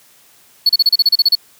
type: tone bursts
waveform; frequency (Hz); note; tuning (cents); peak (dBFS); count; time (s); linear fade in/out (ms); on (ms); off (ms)
triangle; 4400; C#8; -14; -6; 11; 0.66-1.353; 5; 33; 33
effects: white hiss -49 dBFS RMS until 1.59 s + high-pass 80 Hz 12 dB/octave